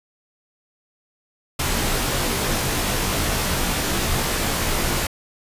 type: noise with comb filter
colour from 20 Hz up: pink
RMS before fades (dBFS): -22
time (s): 1.59-5.07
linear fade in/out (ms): 5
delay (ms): 19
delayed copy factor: -0.7
effects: resampled to 32000 Hz